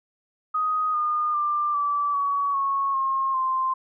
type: tone with pitch steps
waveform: sine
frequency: 1250 / 1218.6 / 1188 / 1158.2 / 1129.2 / 1100.8 / 1073.2 / 1046.3 Hz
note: D#6 / D#6 / D6 / D6 / C#6 / C#6 / C6 / C6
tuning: +8 / -36 / +20 / -24 / +32 / -12 / +44 / 0 cents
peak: -21 dBFS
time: 0.54-3.74 s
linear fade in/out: 10 ms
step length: 400 ms
effects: none